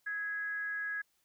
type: tone with frequency modulation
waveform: sine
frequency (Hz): 1661.2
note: G#6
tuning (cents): 0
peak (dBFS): -34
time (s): 0.06-1.02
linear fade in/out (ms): 10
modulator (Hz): 375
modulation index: 0.27
effects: white hiss -75 dBFS RMS until 1.24 s